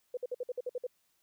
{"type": "tone bursts", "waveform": "sine", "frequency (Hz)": 497.1, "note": "B4", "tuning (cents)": 11, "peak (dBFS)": -32, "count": 9, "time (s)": [0.14, 0.868], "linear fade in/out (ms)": 5, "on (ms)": 32, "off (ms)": 55, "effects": ["white hiss -74 dBFS RMS until 1.22 s"]}